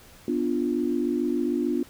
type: chord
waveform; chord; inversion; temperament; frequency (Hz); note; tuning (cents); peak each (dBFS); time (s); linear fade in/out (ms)
sine; B diminished; none; equal; 246.9 / 293.7 / 349.2; B3 / D4 / F4; 0 / 0 / 0; -27; 0.28-1.83; 2
effects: pink hiss -51 dBFS RMS until 1.89 s